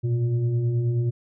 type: tone with frequency modulation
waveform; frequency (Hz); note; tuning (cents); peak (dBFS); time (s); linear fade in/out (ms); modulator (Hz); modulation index
sine; 121.2; B2; -32; -20; 0.03-1.11; 20; 233; 0.51
effects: none